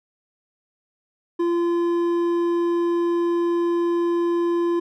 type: tone with hard clipping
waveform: triangle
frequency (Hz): 343.2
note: F4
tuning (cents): -30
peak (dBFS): -20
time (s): 1.39-4.8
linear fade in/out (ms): 10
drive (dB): 10
effects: none